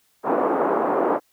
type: band-pass noise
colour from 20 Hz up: pink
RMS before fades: -21 dBFS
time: 0.23-1.2 s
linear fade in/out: 50 ms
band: 300 to 1100 Hz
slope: 24 dB/octave
effects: white hiss -64 dBFS RMS until 1.32 s